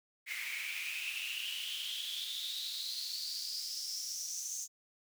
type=noise with high-pass filter sweep; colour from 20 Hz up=pink; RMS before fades=-40 dBFS; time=0.26-4.68 s; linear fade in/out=50 ms; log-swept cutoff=2100 to 6500 Hz; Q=9.1; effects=none